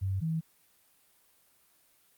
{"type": "tone pair in turn", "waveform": "sine", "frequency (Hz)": [96, 161.45], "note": ["G2", "E3"], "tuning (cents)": [-36, -36], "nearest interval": "major sixth", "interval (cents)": 900, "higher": "second", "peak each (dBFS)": -28, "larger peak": "neither", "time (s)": [[0.01, 0.21], [0.21, 0.41]], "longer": "neither", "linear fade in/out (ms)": 20, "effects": ["white hiss -66 dBFS RMS until 2.17 s", "Opus 32 kbps"]}